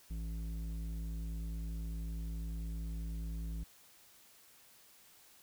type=tone with low-pass filter; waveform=square; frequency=55 Hz; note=A1; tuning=in tune; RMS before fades=-40 dBFS; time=0.1-3.64 s; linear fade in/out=10 ms; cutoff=200 Hz; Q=1.1; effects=white hiss -62 dBFS RMS until 5.42 s